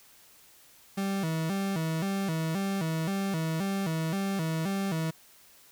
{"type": "tone with vibrato", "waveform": "40% pulse", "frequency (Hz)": 177.5, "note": "F3", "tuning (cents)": 28, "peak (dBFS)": -27, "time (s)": [0.97, 5.11], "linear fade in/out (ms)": 10, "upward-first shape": "square", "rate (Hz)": 1.9, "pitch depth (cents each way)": 170, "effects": ["white hiss -57 dBFS RMS until 5.71 s"]}